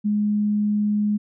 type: tone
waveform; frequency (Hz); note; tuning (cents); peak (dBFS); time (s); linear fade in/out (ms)
sine; 208.7; G#3; +9; -18; 0.04-1.18; 20
effects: none